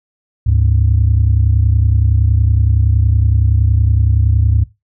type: tone pair together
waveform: sine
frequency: 73.1 / 103.83 Hz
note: D2 / G#2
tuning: -7 / 0 cents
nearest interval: tritone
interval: 607 cents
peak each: -11 dBFS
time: 0.46-4.64 s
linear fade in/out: 10 ms
effects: noise-tail reverb RT60 0.2 s tail -17 dB re dry + tanh soft clip ceiling -3 dBFS